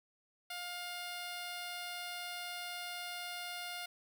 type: tone with notch filter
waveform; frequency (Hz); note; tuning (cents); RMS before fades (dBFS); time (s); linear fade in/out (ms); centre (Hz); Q
5% pulse; 708; F5; +23; -43; 0.5-3.86; 5; 6800; 0.94
effects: none